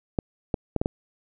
clicks, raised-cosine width 2 ms, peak -10 dBFS, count 5, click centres 0.188 / 0.542 / 0.763 / 0.815 / 0.859 s, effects none

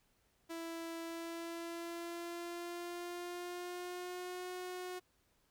sawtooth tone with pitch glide, 331.5 to 363.6 Hz, E4 to F#4, +10 to -30 cents, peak -38 dBFS, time 0.49-5 s, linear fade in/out 20 ms, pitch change +160 cents, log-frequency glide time 1.02-4.51 s, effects pink hiss -75 dBFS RMS until 5.5 s

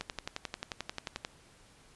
click train, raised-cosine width 0.2 ms, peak -18 dBFS, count 15, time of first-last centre 0.01-1.249 s, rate 11.3 Hz, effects pink hiss -60 dBFS RMS until 1.95 s + resampled to 24000 Hz

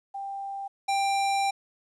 sine / square tone pair in turn, 790 / 790 Hz, G5 / G5, +13 / +13 cents, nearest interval unison, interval 0 cents, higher neither, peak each -32 / -24 dBFS, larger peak second, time 0.14-0.68 / 0.88-1.51 s, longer second, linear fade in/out 10 ms, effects resampled to 22050 Hz + 11-bit

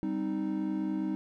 triangle chord, C minor, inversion second, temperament equal, 196 / 261.6 / 311.1 Hz, G3 / C4 / Eb4, 0 / 0 / 0 cents, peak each -32 / -35 / -30 dBFS, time 0.03-1.15 s, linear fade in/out 0 ms, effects none

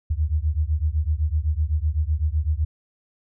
sine beating tone pair, 73.42 / 81.32 Hz, D2 / E2, 0 / -23 cents, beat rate 7.9 Hz, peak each -22 / -23 dBFS, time 0.1-2.65 s, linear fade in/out 10 ms, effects none

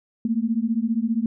sine beating tone pair, 220 / 235 Hz, A3 / A#3, 0 / +14 cents, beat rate 15 Hz, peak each -23 dBFS, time 0.25-1.26 s, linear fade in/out 2 ms, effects none

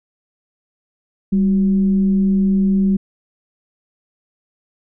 sine tone with frequency modulation, 195.5 Hz, G3, 4 cents flat, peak -12 dBFS, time 1.32-2.97 s, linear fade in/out 10 ms, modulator 171 Hz, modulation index 0.26, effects none

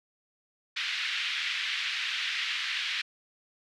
white band-pass noise, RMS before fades -32 dBFS, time 0.76-3.02 s, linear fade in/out 10 ms, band 1700 to 3600 Hz, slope 24 dB/octave, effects none

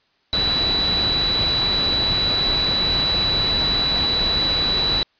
sine tone in noise, 3951 Hz, B7, in tune, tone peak -18 dBFS, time 0.33-5.03 s, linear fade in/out 0 ms, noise pink, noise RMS -25 dBFS, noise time 0.33-5.03 s, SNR +4 dB, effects white hiss -63 dBFS RMS until 5.19 s + resampled to 11025 Hz

